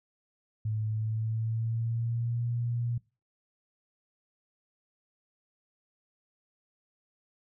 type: tone with pitch glide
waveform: sine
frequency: 108.5 to 119.01 Hz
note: A2 to A#2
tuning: -24 to +36 cents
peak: -28 dBFS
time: 0.65-2.98 s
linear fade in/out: 5 ms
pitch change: +160 cents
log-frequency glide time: 0.87-2.45 s
effects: noise-tail reverb RT60 0.3 s tail -22 dB re dry